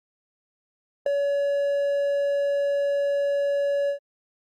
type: tone with ADSR envelope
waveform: triangle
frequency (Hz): 566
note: C#5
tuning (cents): +36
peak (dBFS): -14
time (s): 1.06-3.99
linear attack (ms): 4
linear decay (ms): 3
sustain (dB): -5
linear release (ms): 100
effects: Opus 48 kbps